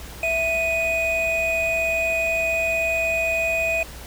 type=tone pair together; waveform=triangle; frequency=659.3 / 2489 Hz; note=E5 / D#7; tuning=0 / 0 cents; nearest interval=octave + major seventh; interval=2300 cents; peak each=-22 / -20 dBFS; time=0.23-3.83 s; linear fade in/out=2 ms; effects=added 60 Hz sine -38 dBFS peak until 4.06 s + pink hiss -40 dBFS RMS until 4.06 s